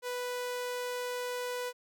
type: tone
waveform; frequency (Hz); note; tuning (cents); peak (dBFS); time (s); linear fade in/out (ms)
sawtooth; 493.9; B4; 0; -30; 0.02-1.73; 50
effects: none

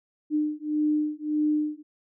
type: beating tone pair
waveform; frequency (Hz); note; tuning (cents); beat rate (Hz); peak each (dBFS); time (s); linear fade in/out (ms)
sine; 301.3 / 303; D4 / D#4; +44 / -46; 1.7; -26; 0.3-1.83; 50
effects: none

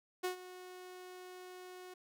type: tone with ADSR envelope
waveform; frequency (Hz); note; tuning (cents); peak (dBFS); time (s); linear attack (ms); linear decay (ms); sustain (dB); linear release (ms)
sawtooth; 365.5; F#4; -21; -29; 0.23-1.94; 17; 110; -16; 6
effects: none

